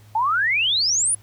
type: exponential sweep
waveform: sine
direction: up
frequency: 844 to 10260 Hz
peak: -17 dBFS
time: 0.15-1.15 s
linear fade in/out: 5 ms
effects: added 105 Hz sine -46 dBFS peak until 1.22 s + pink hiss -55 dBFS RMS until 1.22 s